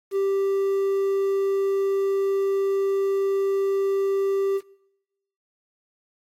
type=tone with quantisation; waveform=triangle; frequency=392 Hz; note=G4; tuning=in tune; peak=-18 dBFS; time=0.11-4.61 s; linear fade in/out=50 ms; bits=8; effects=noise-tail reverb RT60 0.9 s tail -23 dB re dry + AAC 48 kbps